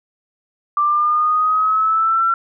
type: exponential sweep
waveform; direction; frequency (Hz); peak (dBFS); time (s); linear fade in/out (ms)
sine; up; 1174.7 to 1360; -13; 0.77-2.34; 2
effects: none